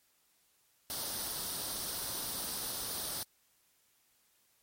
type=noise with comb filter; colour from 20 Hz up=white; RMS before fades=-38 dBFS; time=0.9-3.23 s; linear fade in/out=0 ms; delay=0.21 ms; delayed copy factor=+0.6; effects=white hiss -71 dBFS RMS until 4.62 s + MP3 64 kbps